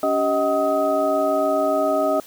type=tone cluster; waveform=sine; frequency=283 / 390 / 629 / 752 / 1262 Hz; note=C#4 / G4 / D#5 / F#5 / D#6; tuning=+36 / -9 / +19 / +28 / +24 cents; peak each=-25 / -27 / -19 / -28 / -26 dBFS; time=0.03-2.2 s; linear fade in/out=2 ms; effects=white hiss -45 dBFS RMS until 2.26 s